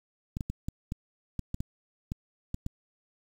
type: clicks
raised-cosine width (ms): 5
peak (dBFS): -20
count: 11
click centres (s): 0.369 / 0.408 / 0.5 / 0.685 / 0.921 / 1.393 / 1.544 / 1.605 / 2.119 / 2.544 / 2.664
effects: 8-bit